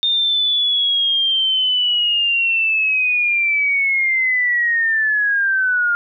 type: linear sweep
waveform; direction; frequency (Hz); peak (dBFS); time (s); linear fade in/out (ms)
sine; down; 3645 to 1404; -14; 0.03-5.95; 0
effects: none